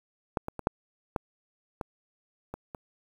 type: clicks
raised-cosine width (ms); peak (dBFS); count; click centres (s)
1; -13 / -19 / -21 / -9 / -14 / -19 / -22 / -24; 8; 0.372 / 0.484 / 0.593 / 0.671 / 1.162 / 1.812 / 2.54 / 2.748
effects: 8-bit